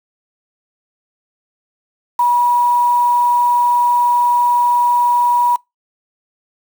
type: tone with quantisation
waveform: sine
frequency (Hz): 967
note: B5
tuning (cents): -37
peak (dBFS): -10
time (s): 2.19-5.56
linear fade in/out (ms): 5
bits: 5
effects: noise-tail reverb RT60 0.2 s tail -25 dB re dry